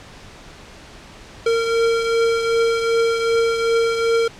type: beating tone pair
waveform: square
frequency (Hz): 459.2 / 461.8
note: A#4 / A#4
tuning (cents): -26 / -16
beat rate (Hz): 2.6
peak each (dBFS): -17 / -26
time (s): 1.46-4.28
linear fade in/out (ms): 5
effects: pink hiss -41 dBFS RMS until 4.39 s + low-pass 6000 Hz 12 dB/octave